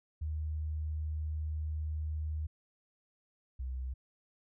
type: tone pair in turn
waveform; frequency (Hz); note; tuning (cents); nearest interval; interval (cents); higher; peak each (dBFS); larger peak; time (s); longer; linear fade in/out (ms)
sine; 77.2 / 64.38; D#2 / C2; -13 / -27; minor third; 314; first; -33 / -35; first; 0.21-2.47 / 3.59-3.94; first; 10
effects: none